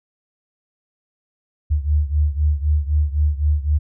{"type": "beating tone pair", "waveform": "sine", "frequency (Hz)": [73.42, 77.32], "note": ["D2", "D#2"], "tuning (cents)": [0, -10], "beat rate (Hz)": 3.9, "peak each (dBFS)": [-17, -20], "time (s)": [1.7, 3.79], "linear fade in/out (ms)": 20, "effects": []}